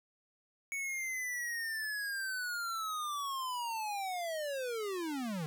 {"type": "linear sweep", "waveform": "square", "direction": "down", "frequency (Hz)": [2232, 146.83], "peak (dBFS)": -36, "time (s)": [0.72, 5.46], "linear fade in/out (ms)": 0, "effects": []}